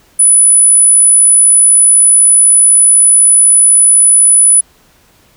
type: tone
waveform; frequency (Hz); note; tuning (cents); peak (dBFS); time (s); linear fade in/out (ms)
sine; 9956; D#9; 0; -3; 0.19-4.61; 10
effects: pink hiss -48 dBFS RMS until 5.36 s